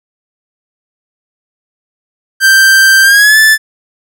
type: tone with pitch glide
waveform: 45% pulse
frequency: 1568 to 1749.9 Hz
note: G6 to A6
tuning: 0 to -10 cents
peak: -3 dBFS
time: 2.4-3.58 s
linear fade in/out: 50 ms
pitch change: +190 cents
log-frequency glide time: 3.02-3.38 s
effects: none